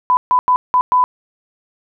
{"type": "tone bursts at uneven times", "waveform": "sine", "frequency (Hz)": 1000, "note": "B5", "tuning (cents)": 21, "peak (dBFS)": -9, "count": 5, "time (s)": [[0.1, 0.17], [0.31, 0.39], [0.48, 0.56], [0.74, 0.81], [0.92, 1.04]], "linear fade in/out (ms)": 0, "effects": []}